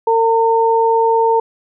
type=tone pair together; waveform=sine; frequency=454.4 / 910 Hz; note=A#4 / A#5; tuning=-44 / -42 cents; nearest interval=octave; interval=1202 cents; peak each=-13 dBFS; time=0.07-1.4 s; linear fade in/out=5 ms; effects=none